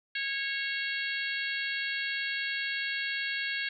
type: harmonic tone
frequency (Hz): 549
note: C#5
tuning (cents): -17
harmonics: 3 / 4 / 5 / 6 / 7 / 8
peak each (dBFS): -34 / -36 / -38 / -40 / -41 / -42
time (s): 0.15-3.69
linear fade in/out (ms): 5
effects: none